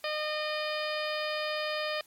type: harmonic tone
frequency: 610 Hz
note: D#5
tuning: 34 cents flat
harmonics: 1 / 2 / 3 / 4 / 5 / 6 / 7 / 8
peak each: -33 / -38 / -38 / -39 / -41 / -43 / -45 / -41 dBFS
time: 0.04-2.01 s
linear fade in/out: 2 ms
effects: white hiss -60 dBFS RMS until 2.06 s + MP3 64 kbps